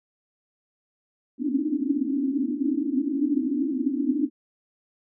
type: band-pass noise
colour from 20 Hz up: white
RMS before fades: -25 dBFS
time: 1.38-4.3 s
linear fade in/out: 50 ms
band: 250 to 310 Hz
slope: 96 dB/octave
effects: none